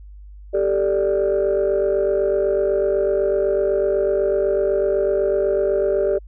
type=chord; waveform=sine; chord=G suspended second; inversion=none; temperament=equal; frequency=392 / 440 / 587.3 Hz; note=G4 / A4 / D5; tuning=0 / 0 / 0 cents; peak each=-18 / -22 / -19 dBFS; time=0.53-6.19 s; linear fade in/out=20 ms; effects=tanh soft clip ceiling -11 dBFS + added 50 Hz sine -37 dBFS peak until 6.27 s